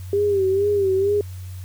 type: tone with vibrato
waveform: sine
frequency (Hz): 395.6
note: G4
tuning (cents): +16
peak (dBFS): -16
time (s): 0.13-1.21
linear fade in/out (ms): 2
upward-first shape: sine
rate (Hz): 2.2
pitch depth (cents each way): 77
effects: added 92 Hz sine -31 dBFS peak until 1.64 s + white hiss -49 dBFS RMS until 1.64 s